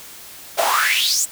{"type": "noise with high-pass filter sweep", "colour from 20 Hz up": "pink", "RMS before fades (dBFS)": -18, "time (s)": [0.57, 1.26], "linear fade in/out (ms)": 20, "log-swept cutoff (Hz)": [570, 8200], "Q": 6.9, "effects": ["white hiss -39 dBFS RMS until 1.31 s"]}